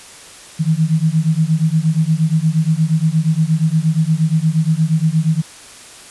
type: beating tone pair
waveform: sine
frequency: 155.2 / 163.7 Hz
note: D#3 / E3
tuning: -4 / -12 cents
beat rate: 8.5 Hz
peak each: -15 dBFS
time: 0.59-5.42 s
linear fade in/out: 20 ms
effects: white hiss -38 dBFS RMS until 6.1 s + resampled to 24000 Hz